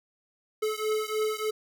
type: beating tone pair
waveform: square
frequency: 430 / 433.3 Hz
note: A4 / A4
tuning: -40 / -27 cents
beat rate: 3.3 Hz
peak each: -30 / -31 dBFS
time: 0.62-1.51 s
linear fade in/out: 10 ms
effects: none

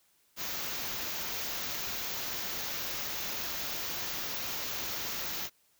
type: band-stop noise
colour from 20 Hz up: white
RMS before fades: -36 dBFS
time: 0.36-5.5 s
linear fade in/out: 50 ms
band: 7000 to 13000 Hz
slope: 96 dB/octave
effects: white hiss -69 dBFS RMS until 5.79 s

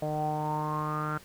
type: tone with low-pass filter sweep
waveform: sawtooth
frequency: 152.3 Hz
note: D#3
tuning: 37 cents flat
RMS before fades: -31 dBFS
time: 0.02-1.18 s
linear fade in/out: 5 ms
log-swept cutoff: 660 to 1400 Hz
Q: 9.4
effects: pink hiss -53 dBFS RMS until 1.24 s

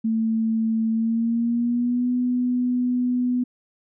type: tone with pitch glide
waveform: sine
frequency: 223.4 to 247.9 Hz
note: A3 to B3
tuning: +27 to +7 cents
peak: -19 dBFS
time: 0.04-3.44 s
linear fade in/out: 10 ms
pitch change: +180 cents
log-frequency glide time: 0.91-2.1 s
effects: none

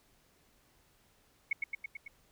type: tone with echo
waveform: sine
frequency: 2200 Hz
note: C#7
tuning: 14 cents flat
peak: -27 dBFS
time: 1.51-1.53 s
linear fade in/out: 5 ms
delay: 110 ms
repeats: 5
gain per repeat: -3 dB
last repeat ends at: 2.08 s
effects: pink hiss -68 dBFS RMS until 2.31 s

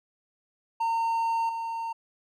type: tone with level steps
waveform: triangle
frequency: 914 Hz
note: A#5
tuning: 34 cents flat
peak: -22 / -28 dBFS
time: 0.8-1.93 s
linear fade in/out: 10 ms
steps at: 1.49 s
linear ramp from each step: 2 ms
effects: none

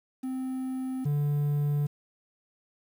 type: tone pair in turn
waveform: triangle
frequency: 259.9 / 145.86 Hz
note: C4 / D3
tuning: -11 / -12 cents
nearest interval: minor seventh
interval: 1001 cents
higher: first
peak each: -28 / -22 dBFS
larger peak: second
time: 0.23-1.05 / 1.05-1.87 s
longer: neither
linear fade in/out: 10 ms
effects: 9-bit

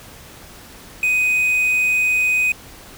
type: tone with quantisation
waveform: triangle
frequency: 2501 Hz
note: D#7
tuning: 8 cents sharp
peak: -13 dBFS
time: 1.03-2.52 s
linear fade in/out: 2 ms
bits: 6
effects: pink hiss -41 dBFS RMS until 2.97 s

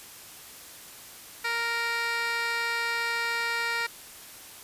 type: tone with band-pass filter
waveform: 15% pulse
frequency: 466.2 Hz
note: A#4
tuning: in tune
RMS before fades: -29 dBFS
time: 1.44-3.87 s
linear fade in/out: 10 ms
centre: 2600 Hz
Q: 1.4
effects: white hiss -46 dBFS RMS until 4.63 s + resampled to 32000 Hz

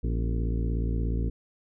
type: harmonic tone with a mistuned harmonic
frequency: 56.8 Hz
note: A#1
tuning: 44 cents flat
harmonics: 1 / 2 / 3 / 4 / 5 / 6 / 7 / 8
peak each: -26 / -32 / -36 / -38 / -40 / -42 / -43 / -44 dBFS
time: 0.03-1.3 s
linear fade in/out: 10 ms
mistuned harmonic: 4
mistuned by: +110 cents
effects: none

